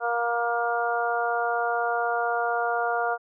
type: harmonic tone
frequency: 235.8 Hz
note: A#3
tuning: 20 cents sharp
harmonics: 2 / 3 / 4 / 5 / 6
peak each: -30 / -26 / -33 / -33 / -29 dBFS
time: 0-3.18 s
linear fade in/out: 50 ms
effects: none